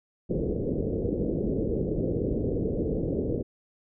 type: low-pass noise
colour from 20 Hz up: white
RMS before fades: -28 dBFS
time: 0.29-3.43 s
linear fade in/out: 20 ms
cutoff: 500 Hz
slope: 48 dB/octave
effects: none